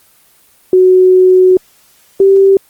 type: tone pair in turn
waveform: sine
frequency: 370 / 389.5 Hz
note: F#4 / G4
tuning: 0 / -11 cents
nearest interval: minor second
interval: 89 cents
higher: second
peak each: -3 dBFS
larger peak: neither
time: 0.73-1.57 / 2.2-2.57 s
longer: first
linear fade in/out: 2 ms
effects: white hiss -48 dBFS RMS until 2.69 s + Opus 24 kbps